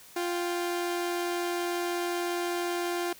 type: tone pair together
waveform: sawtooth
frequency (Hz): 349.2 / 783.9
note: F4 / G5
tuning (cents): 0 / 0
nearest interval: octave + major second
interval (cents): 1400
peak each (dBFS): -25 / -35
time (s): 0.16-3.13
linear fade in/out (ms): 5
effects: white hiss -52 dBFS RMS until 3.19 s